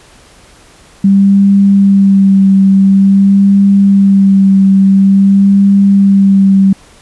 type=tone with vibrato; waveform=sine; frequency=196 Hz; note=G3; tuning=in tune; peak=-3 dBFS; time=1.04-6.73 s; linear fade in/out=5 ms; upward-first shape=sine; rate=0.48 Hz; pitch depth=20 cents each way; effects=pink hiss -41 dBFS RMS until 7.01 s + resampled to 24000 Hz

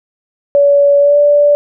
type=tone with pitch glide; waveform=sine; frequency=569 to 582.3 Hz; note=C#5 to D5; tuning=+45 to -15 cents; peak=-5 dBFS; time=0.55-1.55 s; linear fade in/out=0 ms; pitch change=+40 cents; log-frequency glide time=0.99-1.18 s; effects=none

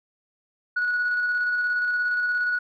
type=tone with tremolo; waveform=sine; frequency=1464 Hz; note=F#6; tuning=19 cents flat; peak=-19 dBFS; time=0.76-2.59 s; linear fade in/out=10 ms; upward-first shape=square; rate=17 Hz; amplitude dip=25%; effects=tanh soft clip ceiling -18 dBFS

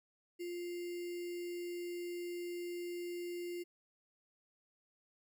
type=tone with sample-and-hold; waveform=sine; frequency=350.1 Hz; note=F4; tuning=4 cents sharp; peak=-39 dBFS; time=0.39-3.64 s; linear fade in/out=20 ms; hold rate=2450 Hz; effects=none

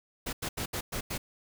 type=noise bursts at uneven times; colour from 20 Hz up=pink; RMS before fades=-34 dBFS; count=6; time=0.26-0.33 / 0.42-0.49 / 0.57-0.66 / 0.73-0.81 / 0.92-1.01 / 1.1-1.18 s; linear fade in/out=10 ms; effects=none

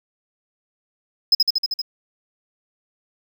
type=tone with echo; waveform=triangle; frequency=5100 Hz; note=D#8; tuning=42 cents sharp; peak=-9 dBFS; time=1.32-1.35 s; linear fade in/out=5 ms; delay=78 ms; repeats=6; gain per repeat=-2 dB; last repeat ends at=1.818 s; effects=8-bit

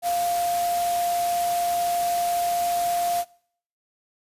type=tone in noise; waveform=sine; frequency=698.5 Hz; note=F5; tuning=in tune; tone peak=-21 dBFS; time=0.02-3.25 s; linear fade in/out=50 ms; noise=white; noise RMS=-33 dBFS; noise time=0.02-3.25 s; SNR=+9 dB; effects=noise-tail reverb RT60 0.6 s tail -23 dB re dry + resampled to 32000 Hz

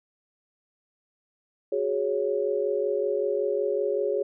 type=chord; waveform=sine; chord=F# suspended second; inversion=none; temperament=equal; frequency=370 / 415.3 / 554.4 Hz; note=F#4 / G#4 / C#5; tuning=0 / 0 / 0 cents; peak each=-30 / -26 / -28 dBFS; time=1.72-4.23 s; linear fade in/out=5 ms; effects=none

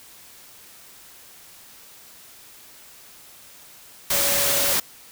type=tone in noise; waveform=sine; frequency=564 Hz; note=C#5; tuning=30 cents sharp; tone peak=-29 dBFS; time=4.12-4.73 s; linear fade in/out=5 ms; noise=white; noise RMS=-21 dBFS; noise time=4.1-4.8 s; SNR=-11 dB; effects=white hiss -47 dBFS RMS until 5.11 s

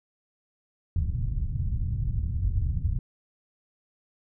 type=low-pass noise; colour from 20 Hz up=white; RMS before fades=-27 dBFS; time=0.96-2.99 s; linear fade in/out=2 ms; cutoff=110 Hz; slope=24 dB/octave; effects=none

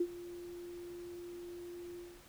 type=tone with ADSR envelope; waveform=sine; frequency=349.2 Hz; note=F4; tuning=in tune; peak=-27 dBFS; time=0-2.23 s; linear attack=6 ms; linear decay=59 ms; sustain=-17 dB; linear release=260 ms; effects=pink hiss -59 dBFS RMS until 2.28 s

